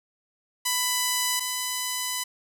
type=tone pair in turn; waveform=5% pulse; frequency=996 / 1000.8 Hz; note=B5 / B5; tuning=+14 / +23 cents; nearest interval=unison; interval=9 cents; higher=second; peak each=-11 / -15 dBFS; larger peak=first; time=0.65-1.4 / 1.4-2.24 s; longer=second; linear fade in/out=10 ms; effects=none